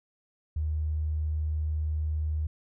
triangle tone with tanh clipping, 77.2 Hz, D#2, 13 cents flat, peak -26 dBFS, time 0.56-2.47 s, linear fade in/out 5 ms, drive 3 dB, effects none

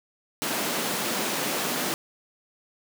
pink high-pass noise, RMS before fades -28 dBFS, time 0.42-1.94 s, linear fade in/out 0 ms, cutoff 190 Hz, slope 24 dB/octave, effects none

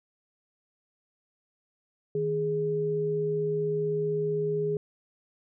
sine tone pair together, 156.33 / 415.3 Hz, D#3 / G#4, +9 / 0 cents, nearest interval octave + perfect fourth, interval 1691 cents, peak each -32 / -26 dBFS, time 2.15-4.77 s, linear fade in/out 2 ms, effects none

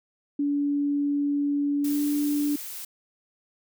sine tone with pitch glide, 286.8 to 291.8 Hz, D4 to D4, -41 to -11 cents, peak -22 dBFS, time 0.39-2.56 s, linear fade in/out 5 ms, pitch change +30 cents, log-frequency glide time 1.81-2 s
blue noise, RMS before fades -37 dBFS, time 1.84-2.85 s, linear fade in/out 5 ms
effects none

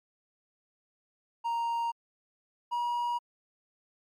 triangle tone pair in turn, 932.3 / 958 Hz, A#5 / A#5, 0 / +47 cents, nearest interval unison, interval 47 cents, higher second, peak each -26 dBFS, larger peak neither, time 1.44-1.92 / 2.71-3.19 s, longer neither, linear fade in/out 20 ms, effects MP3 96 kbps

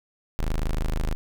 35% pulse tone, 26.29 Hz, G#0, 22 cents sharp, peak -21 dBFS, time 0.39-1.15 s, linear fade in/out 0 ms, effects none

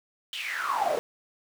brown noise with high-pass filter sweep, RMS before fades -29 dBFS, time 0.33-0.99 s, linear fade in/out 0 ms, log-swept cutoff 3200 to 500 Hz, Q 10, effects none

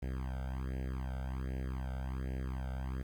sawtooth tone with flanger, 65 Hz, C2, 11 cents flat, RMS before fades -38 dBFS, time 0.02-3.03 s, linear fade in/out 10 ms, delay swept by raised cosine 0.41 to 1.4 ms, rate 1.3 Hz, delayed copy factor +1, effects low-pass 2000 Hz 12 dB/octave + 10-bit

